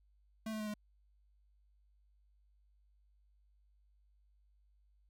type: tone with pitch steps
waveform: square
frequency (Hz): 220 / 216.6 / 213.2 / 209.9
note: A3 / A3 / G#3 / G#3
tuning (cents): 0 / -27 / +46 / +19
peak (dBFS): -39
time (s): 0.46-0.74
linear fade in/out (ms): 5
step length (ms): 70
effects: added 50 Hz sine -67 dBFS peak until 5.09 s